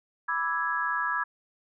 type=chord; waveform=sine; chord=E dominant seventh; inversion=second; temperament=equal; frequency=987.8 / 1174.7 / 1318.5 / 1661.2 Hz; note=B5 / D6 / E6 / G#6; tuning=0 / 0 / 0 / 0 cents; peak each=-32 / -34 / -32 / -29 dBFS; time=0.28-1.24 s; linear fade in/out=10 ms; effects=none